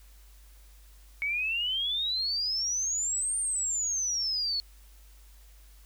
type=exponential two-way sweep; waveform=sine; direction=up then down; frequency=2217 to 8960 to 4339 Hz; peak=-27 dBFS; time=1.22-4.6 s; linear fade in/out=0 ms; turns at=3.38 s; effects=added 50 Hz sine -51 dBFS peak until 5.85 s + white hiss -61 dBFS RMS until 5.85 s